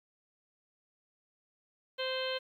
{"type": "harmonic tone", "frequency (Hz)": 520, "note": "C5", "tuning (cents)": -11, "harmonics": [1, 2, 3, 4, 5, 6, 7, 8], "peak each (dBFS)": [-35, -44, -42, -46, -44, -39, -48, -43], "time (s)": [1.98, 2.39], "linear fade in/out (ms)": 20, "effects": ["11-bit"]}